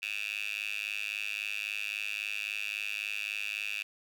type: tone with high-pass filter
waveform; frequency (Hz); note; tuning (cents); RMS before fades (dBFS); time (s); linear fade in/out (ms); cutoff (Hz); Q
10% pulse; 103.7; G#2; -2; -36; 0.02-3.83; 10; 2600; 9.1
effects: none